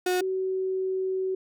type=tone pair in turn; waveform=35% pulse / sine; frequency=364 / 377.2 Hz; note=F#4 / F#4; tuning=-28 / +33 cents; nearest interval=minor second; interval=61 cents; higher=second; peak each=-21 / -25 dBFS; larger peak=first; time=0.06-0.21 / 0.21-1.35 s; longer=second; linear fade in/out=5 ms; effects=none